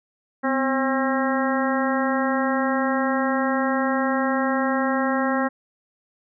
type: harmonic tone with a mistuned harmonic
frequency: 268.4 Hz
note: C4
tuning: 44 cents sharp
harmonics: 1 / 2 / 3 / 4 / 5 / 6 / 7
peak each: -23 / -26 / -28 / -29 / -30 / -31 / -31 dBFS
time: 0.43-5.49 s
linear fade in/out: 20 ms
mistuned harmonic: 1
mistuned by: -69 cents
effects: none